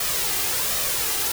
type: noise with flanger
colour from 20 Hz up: white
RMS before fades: -24 dBFS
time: 0-1.32 s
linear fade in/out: 5 ms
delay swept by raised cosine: 1.6 to 2.51 ms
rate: 1.3 Hz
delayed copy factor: +0.5
effects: none